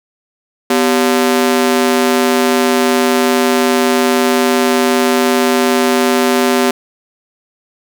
sawtooth ring-modulated tone, 319.8 Hz, D#4, 48 cents sharp, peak -3 dBFS, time 0.7-6.71 s, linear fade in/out 5 ms, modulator 71.3 Hz, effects none

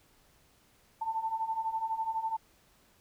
sine beating tone pair, 883 / 895 Hz, A5 / A5, +6 / +29 cents, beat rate 12 Hz, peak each -36 / -32 dBFS, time 1.01-2.37 s, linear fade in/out 10 ms, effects pink hiss -65 dBFS RMS until 3 s

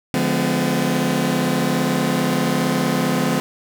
sawtooth chord, D diminished seventh, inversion none, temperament just, 146.83 / 176.2 / 211.4 / 253.7 Hz, D3 / F3 / Ab3 / Cb4, 0 / +16 / +31 / +47 cents, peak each -21 / -19 / -20 / -17 dBFS, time 0.14-3.4 s, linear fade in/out 0 ms, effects none

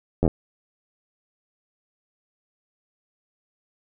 slowing click train, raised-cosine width 2 ms, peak -7 dBFS, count 5, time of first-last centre 0.23-0.278 s, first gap 11 ms, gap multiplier 1.06, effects none

